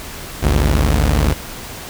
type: tone pair together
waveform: sawtooth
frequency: 52.56 / 73.42 Hz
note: G#1 / D2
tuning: +21 / 0 cents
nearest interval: tritone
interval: 579 cents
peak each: -11 dBFS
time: 0.42-1.34 s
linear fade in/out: 20 ms
effects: pink hiss -31 dBFS RMS until 1.89 s